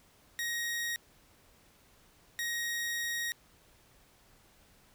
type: tone bursts at uneven times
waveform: sawtooth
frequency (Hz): 1881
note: A#6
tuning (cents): +15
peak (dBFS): -29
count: 2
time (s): 0.39-0.96 / 2.39-3.32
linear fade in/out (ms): 0
effects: pink hiss -63 dBFS RMS until 4.94 s